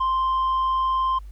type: tone with tanh clipping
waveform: sine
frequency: 1046.5 Hz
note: C6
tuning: in tune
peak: -20 dBFS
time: 0-1.19 s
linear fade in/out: 10 ms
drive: 2 dB
effects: added 50 Hz sine -36 dBFS peak until 1.31 s + pink hiss -62 dBFS RMS until 1.31 s